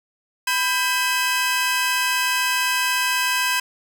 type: tone cluster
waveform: sawtooth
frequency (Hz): 999 / 1587 / 2564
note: B5 / G6 / E7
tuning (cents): +20 / +21 / -49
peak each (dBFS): -20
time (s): 0.47-3.6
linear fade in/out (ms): 5
effects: none